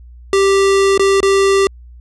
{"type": "tone with dropouts", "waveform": "square", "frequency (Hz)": 392, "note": "G4", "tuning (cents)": 0, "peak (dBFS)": -10, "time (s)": [0.33, 1.67], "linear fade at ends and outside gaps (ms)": 1, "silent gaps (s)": [[0.977, 0.995], [1.204, 1.229]], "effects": ["added 60 Hz sine -35 dBFS peak until 2 s", "resampled to 22050 Hz"]}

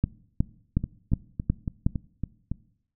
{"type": "two click trains", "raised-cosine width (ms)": 5, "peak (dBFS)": [-9, -16], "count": [6, 7], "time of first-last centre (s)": [[0.04, 1.865], [0.84, 2.516]], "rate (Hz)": [2.74, 3.58], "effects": ["noise-tail reverb RT60 0.7 s tail -21 dB re dry"]}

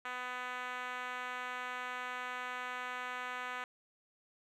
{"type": "tone with band-pass filter", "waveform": "5% pulse", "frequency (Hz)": 250, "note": "B3", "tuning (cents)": 21, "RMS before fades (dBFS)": -41, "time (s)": [0.05, 3.64], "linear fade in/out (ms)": 2, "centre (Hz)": 1300, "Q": 1.1, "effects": []}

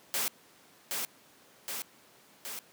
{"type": "noise with echo", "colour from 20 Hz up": "white", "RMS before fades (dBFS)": -31, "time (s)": [0.14, 0.28], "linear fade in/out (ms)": 0, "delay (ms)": 770, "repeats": 3, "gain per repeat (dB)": -3, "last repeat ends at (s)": 2.59, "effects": ["pink hiss -59 dBFS RMS until 2.72 s", "high-pass 200 Hz 12 dB/octave"]}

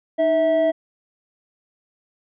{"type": "tone pair together", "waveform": "triangle", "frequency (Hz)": [308.7, 650.7], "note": ["D#4", "E5"], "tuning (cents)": [-14, -23], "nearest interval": "octave + minor second", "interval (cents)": 1291, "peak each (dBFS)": [-22, -14], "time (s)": [0.18, 0.72], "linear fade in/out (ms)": 20, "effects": ["resampled to 8000 Hz"]}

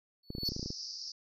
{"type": "tone with exponential growth", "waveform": "triangle", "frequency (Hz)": 4435, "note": "C#8", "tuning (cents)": 0, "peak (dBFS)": -26, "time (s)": [0.23, 0.49], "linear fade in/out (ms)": 5, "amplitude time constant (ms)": 56}
{"type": "clicks", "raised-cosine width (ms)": 3, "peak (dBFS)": -26, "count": 11, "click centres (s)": [0.304, 0.351, 0.383, 0.433, 0.49, 0.52, 0.564, 0.595, 0.629, 0.66, 0.704]}
{"type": "band-pass noise", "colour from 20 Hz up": "white", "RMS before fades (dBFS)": -43, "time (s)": [0.45, 1.12], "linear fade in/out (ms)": 5, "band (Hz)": [4600, 5600], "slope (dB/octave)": 96}
{"effects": []}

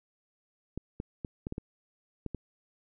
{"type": "clicks", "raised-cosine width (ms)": 3, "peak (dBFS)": -22, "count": 8, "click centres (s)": [0.776, 1.001, 1.248, 1.469, 1.524, 1.581, 2.263, 2.347], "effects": []}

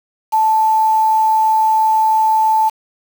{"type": "tone with quantisation", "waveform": "sine", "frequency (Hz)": 877, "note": "A5", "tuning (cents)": -6, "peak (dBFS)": -10, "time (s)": [0.32, 2.7], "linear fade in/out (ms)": 20, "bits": 5, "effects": []}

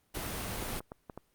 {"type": "noise", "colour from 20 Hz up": "pink", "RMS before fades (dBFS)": -37, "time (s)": [0.14, 0.8], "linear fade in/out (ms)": 10}
{"type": "clicks", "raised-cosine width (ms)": 1, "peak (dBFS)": -27, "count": 6, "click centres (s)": [0.626, 0.733, 0.805, 0.919, 1.098, 1.176]}
{"effects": ["pink hiss -72 dBFS RMS until 1.34 s", "Opus 32 kbps"]}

